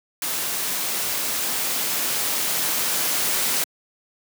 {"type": "noise with level ramp", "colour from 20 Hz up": "white", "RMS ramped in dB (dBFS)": [-26, -22], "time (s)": [0.22, 3.64], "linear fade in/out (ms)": 2, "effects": ["high-pass 150 Hz 12 dB/octave"]}